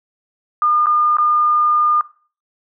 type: tone with dropouts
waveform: sine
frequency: 1212 Hz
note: D#6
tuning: 46 cents flat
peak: -12 dBFS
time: 0.62-2.01 s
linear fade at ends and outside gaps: 1 ms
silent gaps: 0.859-0.868 / 1.169-1.184 s
effects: noise-tail reverb RT60 0.4 s tail -18 dB re dry